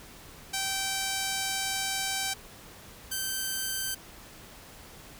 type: tone pair in turn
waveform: 5% pulse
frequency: 776 / 1552 Hz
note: G5 / G6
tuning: -18 / -18 cents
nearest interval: octave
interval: 1200 cents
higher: second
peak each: -17 / -19 dBFS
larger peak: first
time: 0.53-2.34 / 3.11-3.95 s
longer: first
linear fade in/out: 10 ms
effects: pink hiss -49 dBFS RMS until 5.19 s